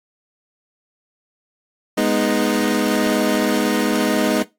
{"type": "chord", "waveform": "25% pulse", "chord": "G# minor", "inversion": "none", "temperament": "equal", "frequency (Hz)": [207.7, 246.9, 311.1], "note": ["G#3", "B3", "D#4"], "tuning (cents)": [0, 0, 0], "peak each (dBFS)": -17, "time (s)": [1.97, 4.43], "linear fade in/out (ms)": 10, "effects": ["noise-tail reverb RT60 0.2 s tail -18 dB re dry", "AAC 64 kbps"]}